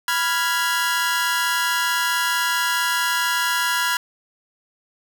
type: chord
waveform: sawtooth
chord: F diminished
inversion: second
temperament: equal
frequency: 987.8 / 1396.9 / 1661.2 Hz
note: Cb6 / F6 / Ab6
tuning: 0 / 0 / 0 cents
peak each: -20 dBFS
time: 0.08-3.97 s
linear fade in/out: 2 ms
effects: none